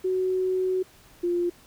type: tone pair in turn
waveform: sine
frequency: 372.1 / 349.6 Hz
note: F#4 / F4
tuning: +10 / +2 cents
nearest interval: minor second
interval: 108 cents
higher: first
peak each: -22 dBFS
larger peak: neither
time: 0.04-0.83 / 1.23-1.5 s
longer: first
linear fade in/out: 10 ms
effects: pink hiss -54 dBFS RMS until 1.66 s